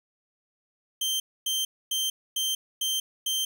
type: tone bursts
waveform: sawtooth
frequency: 3136 Hz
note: G7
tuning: in tune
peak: -22 dBFS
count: 6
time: 1.01-3.45 s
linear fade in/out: 5 ms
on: 190 ms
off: 260 ms
effects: none